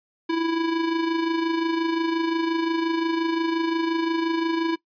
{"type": "tone with amplitude modulation", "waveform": "square", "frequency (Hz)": 330, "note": "E4", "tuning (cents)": 2, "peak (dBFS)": -20, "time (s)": [0.29, 4.76], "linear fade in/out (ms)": 10, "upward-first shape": "sine", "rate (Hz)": 25.7, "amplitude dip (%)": 50, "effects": ["noise-tail reverb RT60 0.1 s tail -20 dB re dry", "resampled to 11025 Hz"]}